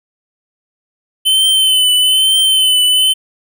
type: tone with vibrato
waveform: square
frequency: 3053 Hz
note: G7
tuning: 46 cents flat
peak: -9 dBFS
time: 1.25-3.14 s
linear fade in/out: 20 ms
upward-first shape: triangle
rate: 1.1 Hz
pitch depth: 43 cents each way
effects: none